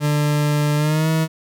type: tone with pitch glide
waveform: 40% pulse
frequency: 148.2 to 159.76 Hz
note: D3 to D#3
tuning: +16 to +46 cents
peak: -15 dBFS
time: 0-1.28 s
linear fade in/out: 50 ms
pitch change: +130 cents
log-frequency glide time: 0.76-1.09 s
effects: none